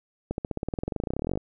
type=accelerating click train; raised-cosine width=2 ms; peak=-15 dBFS; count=28; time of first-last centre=0.31-1.375 s; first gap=71 ms; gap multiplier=0.95; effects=none